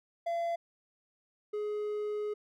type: tone pair in turn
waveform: triangle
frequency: 680 / 419.6 Hz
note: F5 / G#4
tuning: -46 / +18 cents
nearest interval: minor sixth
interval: 836 cents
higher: first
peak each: -28 / -30 dBFS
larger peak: first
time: 0.26-0.56 / 1.53-2.34 s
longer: second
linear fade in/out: 10 ms
effects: none